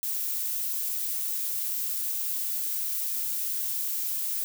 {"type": "noise", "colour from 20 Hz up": "violet", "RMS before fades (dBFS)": -30, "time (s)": [0.03, 4.44], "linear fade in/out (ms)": 0, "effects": []}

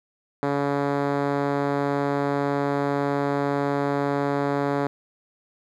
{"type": "tone with band-pass filter", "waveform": "5% pulse", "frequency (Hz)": 141.8, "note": "C#3", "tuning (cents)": 40, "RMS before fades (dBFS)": -24, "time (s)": [0.43, 4.87], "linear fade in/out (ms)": 0, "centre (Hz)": 320, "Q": 0.73, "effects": []}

